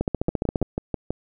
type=two click trains; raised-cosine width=2 ms; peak=-11 / -9 dBFS; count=6 / 10; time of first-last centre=0.29-1.106 / 0.01-0.626 s; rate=6.13 / 14.6 Hz; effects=none